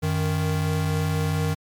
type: tone pair together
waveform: square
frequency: 92.5 / 155.57 Hz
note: F#2 / D#3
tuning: 0 / 0 cents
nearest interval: major sixth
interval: 900 cents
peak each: -26 / -24 dBFS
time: 0.02-1.55 s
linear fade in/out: 20 ms
effects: MP3 96 kbps